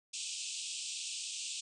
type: band-pass noise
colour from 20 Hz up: white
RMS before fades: -41 dBFS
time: 0.13-1.61 s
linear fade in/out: 10 ms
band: 2500 to 8700 Hz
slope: 96 dB/octave
effects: none